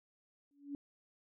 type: tone with exponential growth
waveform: sine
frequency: 284.3 Hz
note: C#4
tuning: 44 cents sharp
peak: -36 dBFS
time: 0.51-0.75 s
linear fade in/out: 1 ms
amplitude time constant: 52 ms
effects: none